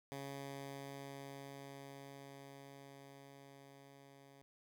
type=tone with level ramp; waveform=10% pulse; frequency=138.59 Hz; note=C#3; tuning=in tune; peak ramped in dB=-36 to -52 dBFS; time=0.12-4.42 s; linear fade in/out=0 ms; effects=none